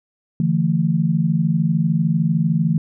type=chord; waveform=sine; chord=D suspended second; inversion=none; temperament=equal with one note detuned; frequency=146.83 / 166.73 / 220 Hz; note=D3 / E3 / A3; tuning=0 / +20 / 0 cents; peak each=-21 / -17 / -22 dBFS; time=0.4-2.78 s; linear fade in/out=2 ms; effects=none